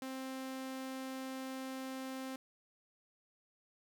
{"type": "tone", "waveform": "sawtooth", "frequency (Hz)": 263.1, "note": "C4", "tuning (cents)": 10, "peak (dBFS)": -37, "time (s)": [0.02, 2.36], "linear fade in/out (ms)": 2, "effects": []}